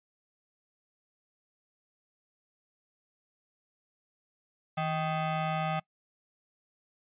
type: ring-modulated tone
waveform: 30% pulse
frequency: 468.8 Hz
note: A#4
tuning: 10 cents sharp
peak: -23 dBFS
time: 4.77-5.8 s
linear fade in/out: 10 ms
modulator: 308 Hz
effects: noise-tail reverb RT60 0.1 s tail -23 dB re dry + resampled to 8000 Hz